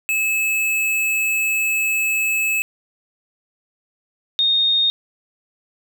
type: tone pair in turn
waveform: square / sine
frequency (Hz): 2597 / 3694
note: E7 / A#7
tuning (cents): -26 / -16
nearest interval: tritone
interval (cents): 610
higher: second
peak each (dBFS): -18 / -14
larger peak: second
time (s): 0.09-2.62 / 4.39-4.9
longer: first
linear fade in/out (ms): 0
effects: none